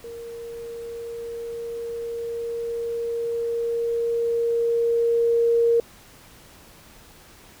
sine tone with level ramp, 466.2 Hz, A#4, in tune, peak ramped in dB -34 to -15 dBFS, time 0.04-5.8 s, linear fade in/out 2 ms, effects pink hiss -49 dBFS RMS until 7.6 s

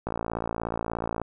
click train, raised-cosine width 1 ms, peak -15 dBFS, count 66, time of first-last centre 0.07-1.216 s, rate 56.7 Hz, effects none

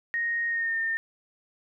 sine tone with pitch glide, 1864.7 to 1814.8 Hz, A#6 to A#6, 0 to -47 cents, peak -25 dBFS, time 0.14-0.97 s, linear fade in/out 0 ms, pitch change -47 cents, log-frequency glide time 0.48-0.78 s, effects none

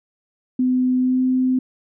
sine tone with pitch glide, 253.9 to 256.7 Hz, B3 to C4, +48 to -33 cents, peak -15 dBFS, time 0.59-1.59 s, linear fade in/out 5 ms, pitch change +19 cents, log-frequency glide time 0.99-1.21 s, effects none

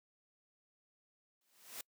white noise with exponential growth, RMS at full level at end -43 dBFS, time 1.41-1.81 s, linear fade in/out 2 ms, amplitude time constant 85 ms, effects noise-tail reverb RT60 0.1 s tail -26 dB re dry + high-pass 200 Hz 12 dB/octave

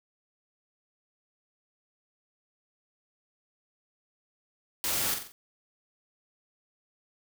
white noise with echo, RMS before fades -30 dBFS, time 4.84-5.14 s, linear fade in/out 0 ms, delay 45 ms, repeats 4, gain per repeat -6 dB, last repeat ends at 5.32 s, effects none

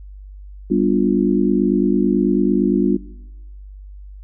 sine chord, G dominant seventh, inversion none, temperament just, 196 / 245 / 294 / 352.8 Hz, G3 / B3 / D4 / F4, 0 / -14 / +2 / +18 cents, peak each -19 dBFS, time 0.7-2.97 s, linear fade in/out 10 ms, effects noise-tail reverb RT60 1.0 s tail -20 dB re dry + added 49 Hz sine -34 dBFS peak until 4.23 s

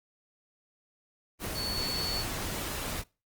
sine tone in noise, 4435 Hz, C#8, in tune, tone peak -31 dBFS, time 1.54-2.25 s, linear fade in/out 50 ms, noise pink, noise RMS -35 dBFS, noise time 1.39-3.04 s, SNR +1 dB, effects noise-tail reverb RT60 0.3 s tail -23 dB re dry + Opus 24 kbps

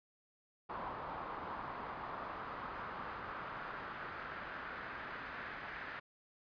brown noise with band-pass filter sweep, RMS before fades -45 dBFS, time 0.69-6 s, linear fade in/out 10 ms, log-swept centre 1000 to 1700 Hz, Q 2.4, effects resampled to 11025 Hz

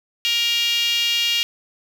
5% pulse tone with high-pass filter, 469.9 Hz, A#4, 14 cents sharp, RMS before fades -20 dBFS, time 0.25-1.43 s, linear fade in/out 0 ms, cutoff 2800 Hz, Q 4.7, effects none

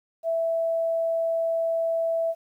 sine tone, 660 Hz, E5, 2 cents sharp, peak -22 dBFS, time 0.23-2.35 s, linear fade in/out 50 ms, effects 10-bit

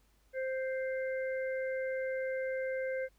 harmonic tone, 523.3 Hz, C5, in tune, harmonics 1 / 3 / 4, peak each -33 / -43 / -45 dBFS, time 0.33-3.09 s, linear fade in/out 50 ms, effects added 50 Hz sine -67 dBFS peak until 3.18 s + pink hiss -72 dBFS RMS until 3.18 s

